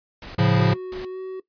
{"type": "noise bursts", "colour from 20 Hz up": "pink", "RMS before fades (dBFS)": -38, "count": 3, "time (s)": [0.22, 1.05], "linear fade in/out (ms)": 2, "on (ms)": 130, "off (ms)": 220}
{"type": "chord", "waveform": "square", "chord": "A augmented", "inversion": "none", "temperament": "equal", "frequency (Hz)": [110, 138.59, 174.61], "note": ["A2", "C#3", "E#3"], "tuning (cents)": [0, 0, 0], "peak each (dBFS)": -21, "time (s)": [0.38, 0.74], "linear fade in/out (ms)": 10}
{"type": "tone with pitch glide", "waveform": "triangle", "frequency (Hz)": [370, 376], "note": ["F#4", "F#4"], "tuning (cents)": [0, 28], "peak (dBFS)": -27, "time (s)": [0.58, 1.4], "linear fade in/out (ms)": 5, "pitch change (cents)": 28, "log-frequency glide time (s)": [1.09, 1.19]}
{"effects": ["noise-tail reverb RT60 0.1 s tail -17 dB re dry", "resampled to 11025 Hz"]}